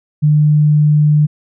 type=tone; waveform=sine; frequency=150.1 Hz; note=D3; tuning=38 cents sharp; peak=-7 dBFS; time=0.22-1.27 s; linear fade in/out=20 ms; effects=none